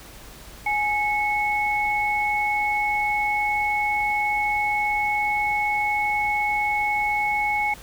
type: tone pair together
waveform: sine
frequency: 834.8 / 2200 Hz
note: G#5 / C#7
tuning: +9 / -14 cents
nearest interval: octave + perfect fourth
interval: 1677 cents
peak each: -23 dBFS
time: 0.66-7.74 s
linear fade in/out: 5 ms
effects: added 50 Hz sine -46 dBFS peak until 7.82 s + pink hiss -44 dBFS RMS until 7.82 s